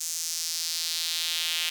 square tone with high-pass filter sweep, 82.41 Hz, E2, in tune, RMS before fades -30 dBFS, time 0-1.7 s, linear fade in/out 10 ms, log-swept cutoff 6600 to 3000 Hz, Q 2.3, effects none

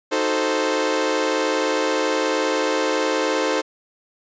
sawtooth chord, D# diminished seventh, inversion none, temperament equal, 311.1 / 370 / 440 / 523.3 Hz, D#4 / F#4 / A4 / C5, 0 / 0 / 0 / 0 cents, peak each -21 / -25 / -20 / -19 dBFS, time 0.11-3.62 s, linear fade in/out 20 ms, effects resampled to 16000 Hz

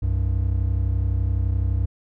triangle tone pair together, 64.1 / 95.9 Hz, C2 / G2, -35 / -37 cents, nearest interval perfect fifth, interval 698 cents, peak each -20 dBFS, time 0.02-1.86 s, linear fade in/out 10 ms, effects none

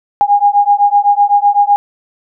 sine beating tone pair, 812 / 819.9 Hz, G#5 / G#5, -39 / -22 cents, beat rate 7.9 Hz, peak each -10 dBFS, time 0.21-1.76 s, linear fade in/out 0 ms, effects none

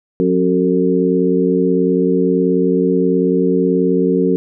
harmonic tone with a mistuned harmonic, 90.4 Hz, F#2, 40 cents flat, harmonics 2 / 3 / 4 / 5, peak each -17 / -17 / -17 / -17 dBFS, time 0.2-4.36 s, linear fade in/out 0 ms, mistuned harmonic 4, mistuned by +56 cents, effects none

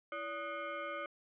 sine tone with frequency modulation, 333.4 Hz, E4, 20 cents sharp, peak -38 dBFS, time 0.12-1.06 s, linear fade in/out 2 ms, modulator 907 Hz, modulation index 2, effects resampled to 8000 Hz + 13-bit

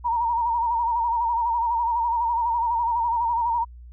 sine tone with vibrato, 936 Hz, A#5, 7 cents sharp, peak -20 dBFS, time 0.04-3.65 s, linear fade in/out 20 ms, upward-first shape sine, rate 12 Hz, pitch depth 61 cents each way, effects added 60 Hz sine -40 dBFS peak until 3.92 s

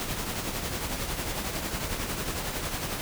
pink noise with tremolo, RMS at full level -30 dBFS, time 0-3.01 s, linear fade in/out 0 ms, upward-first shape triangle, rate 11 Hz, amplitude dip 50%, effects none

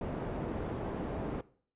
white low-pass noise, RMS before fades -37 dBFS, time 0.01-1.41 s, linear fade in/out 2 ms, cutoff 480 Hz, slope 12 dB/octave, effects noise-tail reverb RT60 0.5 s tail -19 dB re dry + resampled to 8000 Hz

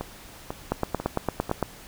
two click trains, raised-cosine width 1 ms, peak -16 / -9 dBFS, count 4 / 9, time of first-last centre 0.01-1.495 / 0.72-1.627 s, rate 2.02 / 8.82 Hz, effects pink hiss -46 dBFS RMS until 1.87 s

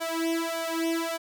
sawtooth tone with flanger, 329.6 Hz, E4, in tune, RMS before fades -29 dBFS, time 0-1.18 s, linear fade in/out 20 ms, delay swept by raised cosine 1.3 to 2.7 ms, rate 1.7 Hz, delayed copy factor +1, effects 10-bit

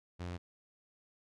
sawtooth tone, 88.3 Hz, F2, 20 cents sharp, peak -35 dBFS, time 0.19-0.38 s, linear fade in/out 20 ms, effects low-pass 6000 Hz 12 dB/octave + AAC 48 kbps

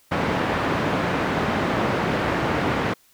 pink band-pass noise, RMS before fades -23 dBFS, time 0.11-2.94 s, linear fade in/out 10 ms, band 130 to 1900 Hz, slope 12 dB/octave, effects white hiss -58 dBFS RMS until 3.13 s

